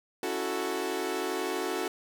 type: chord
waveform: sawtooth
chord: F# minor seventh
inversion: second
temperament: equal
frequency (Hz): 277.2 / 329.6 / 370 / 440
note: C#4 / E4 / F#4 / A4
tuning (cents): 0 / 0 / 0 / 0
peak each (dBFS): -35 / -33 / -29 / -31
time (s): 0.23-1.88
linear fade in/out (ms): 2
effects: none